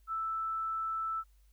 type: tone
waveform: sine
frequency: 1320 Hz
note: E6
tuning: 2 cents sharp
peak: -32 dBFS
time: 0.07-1.24 s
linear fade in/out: 50 ms
effects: added 50 Hz sine -60 dBFS peak until 1.52 s + white hiss -75 dBFS RMS until 1.52 s